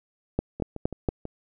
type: two click trains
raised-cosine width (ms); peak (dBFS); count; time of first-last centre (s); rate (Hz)
2; -21 / -10; 5 / 4; 0.6-1.254 / 0.39-1.088; 6.12 / 4.3
effects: none